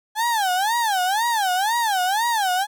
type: tone with vibrato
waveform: 35% pulse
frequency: 830.6 Hz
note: G#5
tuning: in tune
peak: -17 dBFS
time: 0.15-2.67 s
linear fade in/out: 50 ms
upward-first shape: sine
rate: 2 Hz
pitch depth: 240 cents each way
effects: none